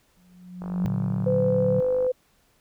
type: tone with exponential growth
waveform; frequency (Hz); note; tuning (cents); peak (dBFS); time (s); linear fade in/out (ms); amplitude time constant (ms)
sine; 180.2; F#3; -45; -19; 0.17-0.86; 0; 150
type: click train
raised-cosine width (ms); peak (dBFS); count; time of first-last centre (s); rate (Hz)
1; -25; 73; 0.62-2.066; 49.8
type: chord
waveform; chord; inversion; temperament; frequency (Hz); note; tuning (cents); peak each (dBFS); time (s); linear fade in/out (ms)
sine; Bb augmented; none; equal with one note detuned; 115.94 / 146.83 / 185; Bb2 / D3 / F#3; -9 / 0 / 0; -28 / -29 / -26; 0.85-1.8; 0
type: tone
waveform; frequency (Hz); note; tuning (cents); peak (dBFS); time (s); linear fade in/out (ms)
sine; 507; B4; +45; -20; 1.26-2.12; 10
effects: pink hiss -64 dBFS RMS until 2.6 s